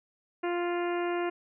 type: harmonic tone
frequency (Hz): 349.2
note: F4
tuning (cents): 0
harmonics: 1 / 2 / 3 / 4 / 5 / 6 / 7 / 8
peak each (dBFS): -29 / -35 / -39 / -41 / -43 / -45 / -46 / -47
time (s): 0.43-1.3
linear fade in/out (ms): 10
effects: none